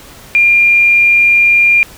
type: tone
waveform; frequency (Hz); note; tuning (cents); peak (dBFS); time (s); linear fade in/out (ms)
sine; 2400; D7; +37; -5; 0.35-1.83; 0
effects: pink hiss -36 dBFS RMS until 1.97 s